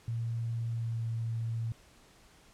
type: tone with pitch glide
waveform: sine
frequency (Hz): 115.7 to 114.24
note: A#2 to A#2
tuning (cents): -13 to -35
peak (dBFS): -31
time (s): 0.08-1.72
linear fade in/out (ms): 0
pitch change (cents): -22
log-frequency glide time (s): 0.68-1.04
effects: pink hiss -60 dBFS RMS until 2.53 s + low-pass 10000 Hz 12 dB/octave